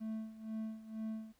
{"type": "tone with tremolo", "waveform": "triangle", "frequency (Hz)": 220, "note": "A3", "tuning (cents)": 0, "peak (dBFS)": -35, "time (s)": [0, 1.33], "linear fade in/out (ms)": 20, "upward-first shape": "sine", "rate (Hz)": 2.1, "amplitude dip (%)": 80, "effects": ["pink hiss -73 dBFS RMS until 1.39 s"]}